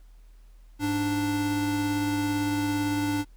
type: tone pair together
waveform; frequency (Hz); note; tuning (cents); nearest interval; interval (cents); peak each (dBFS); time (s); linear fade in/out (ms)
square; 103.83 / 293.7; G#2 / D4; 0 / 0; octave + tritone; 1800; -33 / -26; 0.79-3.25; 50
effects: added 40 Hz sine -48 dBFS peak until 3.36 s + pink hiss -67 dBFS RMS until 3.36 s